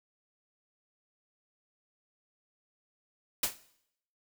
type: noise with exponential decay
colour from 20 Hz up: white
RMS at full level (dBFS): -24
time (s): 3.43-3.58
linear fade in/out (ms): 5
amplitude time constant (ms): 31
effects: noise-tail reverb RT60 0.7 s tail -17 dB re dry